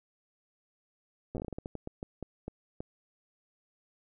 slowing click train, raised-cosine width 2 ms, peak -24 dBFS, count 17, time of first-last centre 1.35-2.805 s, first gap 8 ms, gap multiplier 1.28, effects none

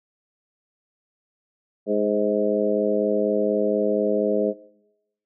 harmonic tone with a mistuned harmonic, 104.2 Hz, G#2, 6 cents sharp, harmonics 2 / 3 / 4 / 5 / 6, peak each -26 / -28 / -23 / -25 / -27 dBFS, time 1.86-4.54 s, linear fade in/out 50 ms, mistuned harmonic 6, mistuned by +22 cents, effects noise-tail reverb RT60 0.9 s tail -20 dB re dry

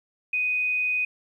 sine tone, 2494 Hz, D#7, 3 cents sharp, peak -22 dBFS, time 0.33-1.05 s, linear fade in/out 5 ms, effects 10-bit

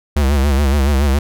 square tone with vibrato, 70 Hz, C#2, 18 cents sharp, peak -12 dBFS, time 0.16-1.19 s, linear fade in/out 5 ms, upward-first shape sine, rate 7.1 Hz, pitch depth 100 cents each way, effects none

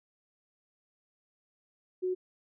sine tone, 368 Hz, F#4, 9 cents flat, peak -28 dBFS, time 2.02-2.15 s, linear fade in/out 20 ms, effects none

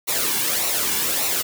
white noise with flanger, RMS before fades -22 dBFS, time 0.07-1.43 s, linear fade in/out 20 ms, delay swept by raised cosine 0.61 to 1.61 ms, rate 1.7 Hz, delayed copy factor -0.6, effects none

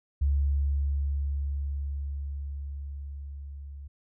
sine tone with level ramp, 70.4 Hz, C#2, 27 cents sharp, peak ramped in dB -21 to -39 dBFS, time 0.21-3.88 s, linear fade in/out 10 ms, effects none

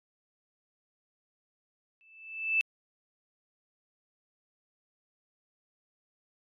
sine tone with exponential growth, 2638 Hz, E7, 1 cent sharp, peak -21 dBFS, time 2.01-2.61 s, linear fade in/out 0 ms, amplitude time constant 130 ms, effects AAC 32 kbps

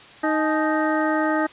harmonic tone with a mistuned harmonic, 311.1 Hz, D#4, in tune, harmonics 1 / 2 / 3 / 4 / 5 / 6, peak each -22 / -25 / -27 / -28 / -29 / -30 dBFS, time 0.23-1.47 s, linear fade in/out 10 ms, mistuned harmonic 3, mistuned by -140 cents, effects white hiss -45 dBFS RMS until 1.52 s + resampled to 8000 Hz

